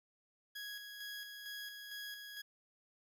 20% pulse tone with tremolo, 1661.2 Hz, G#6, in tune, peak -39 dBFS, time 0.55-2.42 s, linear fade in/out 10 ms, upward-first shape square, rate 2.2 Hz, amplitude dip 40%, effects none

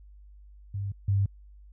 sine tone pair in turn, 99.4 / 99.04 Hz, G2 / G2, +25 / +18 cents, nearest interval unison, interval 7 cents, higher first, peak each -29 / -21 dBFS, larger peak second, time 0.74-0.92 / 1.08-1.26 s, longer neither, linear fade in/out 5 ms, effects added 50 Hz sine -48 dBFS peak until 1.72 s

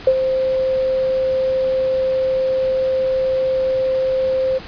sine tone with ADSR envelope, 523.3 Hz, C5, in tune, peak -7 dBFS, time 0.07-4.59 s, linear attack 4 ms, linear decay 59 ms, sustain -8 dB, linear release 19 ms, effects pink hiss -35 dBFS RMS until 4.67 s + resampled to 11025 Hz

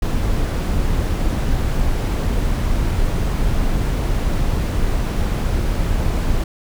brown noise, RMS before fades -18 dBFS, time 0.02-6.44 s, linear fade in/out 5 ms, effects none

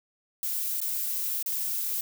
violet noise with dropouts, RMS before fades -30 dBFS, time 0.43-2.01 s, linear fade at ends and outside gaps 2 ms, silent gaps 0.804-0.814 / 1.427-1.46 s, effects none

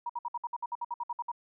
sine tone bursts, 954 Hz, A#5, 40 cents sharp, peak -31 dBFS, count 14, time 0.06-1.317 s, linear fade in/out 5 ms, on 35 ms, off 59 ms, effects none

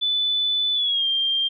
sine tone with pitch glide, 3493 to 3185 Hz, A7 to G7, -13 to +27 cents, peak -19 dBFS, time 0.01-1.49 s, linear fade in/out 20 ms, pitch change -160 cents, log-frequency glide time 0.74-1.06 s, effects none

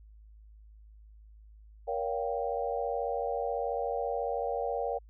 sine chord, G half-diminished seventh, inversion first, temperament just, 470.4 / 564.5 / 705.6 / 784 Hz, Bb4 / Db5 / F5 / G5, +16 / +31 / +18 / 0 cents, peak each -34 / -35 / -36 / -36 dBFS, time 1.87-4.99 s, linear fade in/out 20 ms, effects added 53 Hz sine -51 dBFS peak until 5.09 s

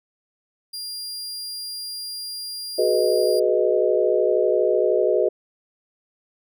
sawtooth tone, 4800 Hz, D8, 37 cents sharp, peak -27 dBFS, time 0.73-3.4 s, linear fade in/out 10 ms
sine chord, G# minor seventh, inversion third, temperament equal with one note detuned, 370 / 422.8 / 493.9 / 622.3 Hz, F#4 / G#4 / B4 / D#5, 0 / +31 / 0 / 0 cents, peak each -22 dBFS, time 2.78-5.29 s, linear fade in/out 10 ms
effects none

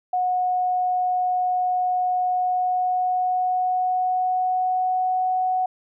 sine tone with pitch glide, 730 to 741 Hz, F#5 to F#5, -24 to +2 cents, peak -19 dBFS, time 0.13-5.66 s, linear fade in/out 5 ms, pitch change +26 cents, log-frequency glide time 2.29-5.27 s, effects none

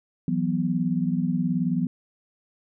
sine chord, E suspended second, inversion none, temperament equal with one note detuned, 166.34 / 185 / 246.9 Hz, E3 / F#3 / B3, +16 / 0 / 0 cents, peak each -26 dBFS, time 0.28-1.87 s, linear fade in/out 2 ms, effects none

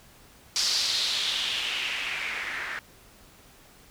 blue noise with low-pass filter sweep, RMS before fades -29 dBFS, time 0.56-2.79 s, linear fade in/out 0 ms, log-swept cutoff 5100 to 1700 Hz, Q 3.4, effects pink hiss -54 dBFS RMS until 3.9 s

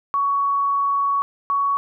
sine tone pair in turn, 1120 / 1120 Hz, C#6 / C#6, +18 / +18 cents, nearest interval unison, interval 0 cents, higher neither, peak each -17 dBFS, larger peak neither, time 0.14-1.22 / 1.5-1.77 s, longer first, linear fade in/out 0 ms, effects none

